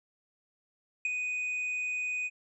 triangle tone with ADSR envelope, 2489 Hz, D#7, in tune, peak -24 dBFS, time 1.05-2.3 s, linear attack 3 ms, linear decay 21 ms, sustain -5 dB, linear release 38 ms, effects resampled to 24000 Hz

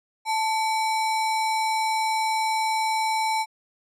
sine tone with sample-and-hold, 880 Hz, A5, in tune, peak -21 dBFS, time 0.25-3.46 s, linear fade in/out 50 ms, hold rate 3150 Hz, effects low-pass 10000 Hz 12 dB/octave

